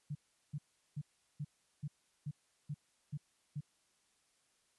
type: tone bursts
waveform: sine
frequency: 146.83 Hz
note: D3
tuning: in tune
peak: -37 dBFS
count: 9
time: 0.1-3.608 s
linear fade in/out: 10 ms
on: 52 ms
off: 380 ms
effects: white hiss -75 dBFS RMS until 4.78 s + resampled to 24000 Hz